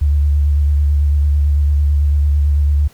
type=tone with vibrato; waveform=sine; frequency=72.6 Hz; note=D2; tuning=19 cents flat; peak=-10 dBFS; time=0.01-2.88 s; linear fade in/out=10 ms; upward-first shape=square; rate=9 Hz; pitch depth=26 cents each way; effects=pink hiss -48 dBFS RMS until 2.93 s